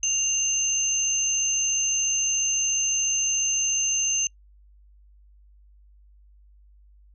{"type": "tone pair together", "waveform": "sine", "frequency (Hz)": [2794, 6263], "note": ["F7", "G8"], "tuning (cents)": [0, -2], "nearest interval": "octave + major second", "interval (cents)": 1398, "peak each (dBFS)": [-29, -22], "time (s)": [0.03, 4.27], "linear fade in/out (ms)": 2, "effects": ["noise-tail reverb RT60 0.1 s tail -26 dB re dry", "added 50 Hz sine -51 dBFS peak until 7.14 s"]}